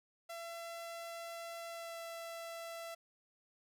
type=tone with pitch glide; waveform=sawtooth; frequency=674 to 668.6 Hz; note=E5 to E5; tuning=+38 to +24 cents; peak=-40 dBFS; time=0.29-2.95 s; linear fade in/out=10 ms; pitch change=-14 cents; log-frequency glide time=1.68-1.98 s; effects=none